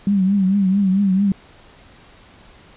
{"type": "tone with vibrato", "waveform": "sine", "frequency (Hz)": 194.4, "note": "G3", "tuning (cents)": -14, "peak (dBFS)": -13, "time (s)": [0.07, 1.32], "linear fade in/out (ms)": 2, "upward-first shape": "triangle", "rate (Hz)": 4.5, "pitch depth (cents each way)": 100, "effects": ["pink hiss -47 dBFS RMS until 2.76 s", "resampled to 8000 Hz"]}